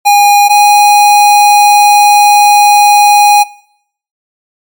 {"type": "tone pair in turn", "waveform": "square", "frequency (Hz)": [818, 824.2], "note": ["G#5", "G#5"], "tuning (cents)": [-26, -13], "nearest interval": "unison", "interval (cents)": 13, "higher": "second", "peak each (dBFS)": -3, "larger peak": "neither", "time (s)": [[0.05, 0.49], [0.49, 3.44]], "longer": "second", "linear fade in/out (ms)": 20, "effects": ["noise-tail reverb RT60 0.7 s tail -22 dB re dry", "MP3 96 kbps"]}